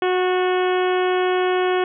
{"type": "harmonic tone with a mistuned harmonic", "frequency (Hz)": 366.7, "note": "F#4", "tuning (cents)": -15, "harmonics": [1, 2, 3, 4, 5, 6, 7, 8, 9], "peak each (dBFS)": [-18, -24, -28, -30, -32, -34, -35, -36, -37], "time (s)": [0.02, 1.84], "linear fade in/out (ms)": 2, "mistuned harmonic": 5, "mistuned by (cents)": -30, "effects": []}